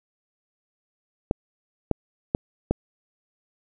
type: clicks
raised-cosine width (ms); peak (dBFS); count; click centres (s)
2; -7; 4; 1.311 / 1.913 / 2.349 / 2.71
effects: none